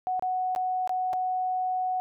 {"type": "tone with dropouts", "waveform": "sine", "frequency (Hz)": 740, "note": "F#5", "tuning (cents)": 0, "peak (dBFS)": -25, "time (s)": [0.07, 2], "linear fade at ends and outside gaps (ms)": 0, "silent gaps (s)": [[0.195, 0.224], [0.55, 0.561], [0.875, 0.894], [1.131, 1.135]], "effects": []}